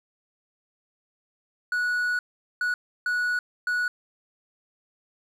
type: tone bursts at uneven times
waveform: triangle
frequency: 1467 Hz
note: F#6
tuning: 15 cents flat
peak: -21 dBFS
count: 4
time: 1.72-2.19 / 2.61-2.74 / 3.06-3.39 / 3.67-3.88 s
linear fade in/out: 2 ms
effects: none